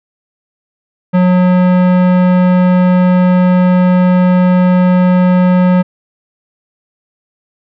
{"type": "tone with tanh clipping", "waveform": "sine", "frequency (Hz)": 181.4, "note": "F#3", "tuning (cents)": -34, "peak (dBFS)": -8, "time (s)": [1.13, 5.83], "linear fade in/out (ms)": 20, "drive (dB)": 18, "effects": []}